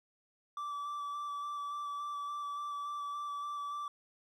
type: tone with vibrato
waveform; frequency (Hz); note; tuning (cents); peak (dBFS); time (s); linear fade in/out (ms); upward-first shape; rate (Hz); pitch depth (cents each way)
triangle; 1161; D6; -20; -35; 0.57-3.88; 2; square; 3.5; 12
effects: none